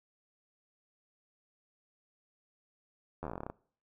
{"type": "slowing click train", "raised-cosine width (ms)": 1, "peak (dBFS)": -25, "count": 14, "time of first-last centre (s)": [3.23, 3.5], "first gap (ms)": 11, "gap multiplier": 1.1, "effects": ["noise-tail reverb RT60 0.5 s tail -22 dB re dry"]}